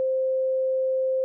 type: tone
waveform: sine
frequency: 523.3 Hz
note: C5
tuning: in tune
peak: -21 dBFS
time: 0-1.24 s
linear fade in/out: 0 ms
effects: none